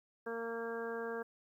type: harmonic tone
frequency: 230.3 Hz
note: A#3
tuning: 21 cents flat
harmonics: 1 / 2 / 3 / 4 / 5 / 6 / 7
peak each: -47 / -39 / -49 / -50 / -50 / -51 / -46 dBFS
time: 0.26-1.23 s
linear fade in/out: 10 ms
effects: 12-bit

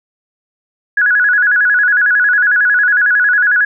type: tone with vibrato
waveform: sine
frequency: 1568 Hz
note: G6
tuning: in tune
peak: -8 dBFS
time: 0.97-3.65 s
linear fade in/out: 5 ms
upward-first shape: square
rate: 11 Hz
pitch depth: 110 cents each way
effects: none

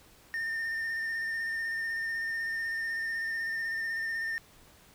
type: tone with vibrato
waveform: triangle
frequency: 1816 Hz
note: A#6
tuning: 46 cents flat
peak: -29 dBFS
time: 0.34-4.38 s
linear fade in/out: 0 ms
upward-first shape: square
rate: 16 Hz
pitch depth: 16 cents each way
effects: pink hiss -58 dBFS RMS until 4.94 s

